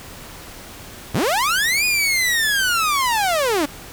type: linear two-way sweep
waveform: sawtooth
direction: up then down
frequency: 69.3 to 2489 to 270 Hz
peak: -13 dBFS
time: 1.14-3.66 s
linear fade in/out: 10 ms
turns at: 1.85 s
effects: pink hiss -38 dBFS RMS until 3.92 s